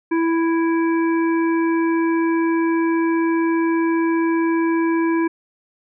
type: harmonic tone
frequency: 330.5 Hz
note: E4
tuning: 5 cents sharp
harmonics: 1 / 3 / 5 / 7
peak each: -16 / -26 / -30 / -33 dBFS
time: 0.11-5.28 s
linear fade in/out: 10 ms
effects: none